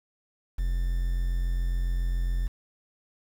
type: tone with quantisation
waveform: triangle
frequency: 43.62 Hz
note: F1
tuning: 1 cent flat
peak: -22 dBFS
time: 0.58-2.48 s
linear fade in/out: 10 ms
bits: 8
effects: none